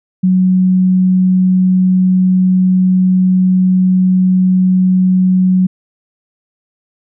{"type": "tone", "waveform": "sine", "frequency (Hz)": 185, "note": "F#3", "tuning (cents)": 0, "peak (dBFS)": -7, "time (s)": [0.23, 5.67], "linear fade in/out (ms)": 10, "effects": []}